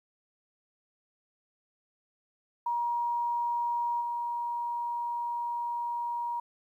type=tone with level steps; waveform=sine; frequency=950 Hz; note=A#5; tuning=33 cents sharp; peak=-27 / -30 dBFS; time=2.66-6.4 s; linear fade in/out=5 ms; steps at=4 s; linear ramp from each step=20 ms; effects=11-bit